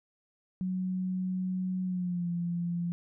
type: tone with pitch glide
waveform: sine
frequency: 185 to 172.61 Hz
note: F#3 to F3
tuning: 0 to -20 cents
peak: -29 dBFS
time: 0.61-2.92 s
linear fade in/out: 0 ms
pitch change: -120 cents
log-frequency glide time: 1.84-2.29 s
effects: none